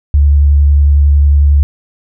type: tone with vibrato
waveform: sine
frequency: 71.9 Hz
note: D2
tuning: 36 cents flat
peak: -4 dBFS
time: 0.14-1.63 s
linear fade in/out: 0 ms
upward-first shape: square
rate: 11 Hz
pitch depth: 13 cents each way
effects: none